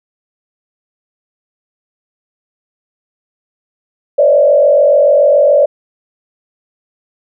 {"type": "tone with frequency modulation", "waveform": "sine", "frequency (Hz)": 579, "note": "D5", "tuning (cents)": -25, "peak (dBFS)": -5, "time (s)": [4.18, 5.66], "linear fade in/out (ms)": 10, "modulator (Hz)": 47, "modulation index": 1.1, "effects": []}